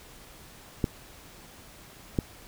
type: clicks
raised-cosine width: 3 ms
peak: -11 dBFS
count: 2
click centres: 0.842 / 2.188 s
effects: pink hiss -50 dBFS RMS until 2.47 s